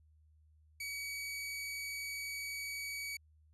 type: tone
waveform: sawtooth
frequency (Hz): 2268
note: C#7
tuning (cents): +39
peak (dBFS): -36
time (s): 0.8-3.17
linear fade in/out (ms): 5
effects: added 77 Hz sine -63 dBFS peak until 3.53 s + resampled to 32000 Hz